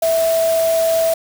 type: tone in noise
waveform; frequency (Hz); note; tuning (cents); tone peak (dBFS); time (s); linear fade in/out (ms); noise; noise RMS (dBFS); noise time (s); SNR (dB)
sine; 656; E5; -9; -13; 0.02-1.14; 5; white; -27; 0.02-1.14; +11
effects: none